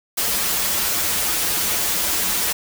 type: noise with comb filter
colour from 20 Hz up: white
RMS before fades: -21 dBFS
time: 0.17-2.53 s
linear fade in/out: 10 ms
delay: 7.7 ms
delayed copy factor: -1
effects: none